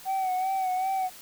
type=tone with vibrato; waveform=sine; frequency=754 Hz; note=F#5; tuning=32 cents sharp; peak=-22 dBFS; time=0.05-1.1 s; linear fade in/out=50 ms; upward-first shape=sine; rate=2.6 Hz; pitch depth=43 cents each way; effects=tanh soft clip ceiling -24 dBFS + white hiss -47 dBFS RMS until 1.21 s